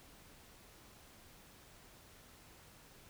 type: silence
effects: pink hiss -60 dBFS RMS until 3.09 s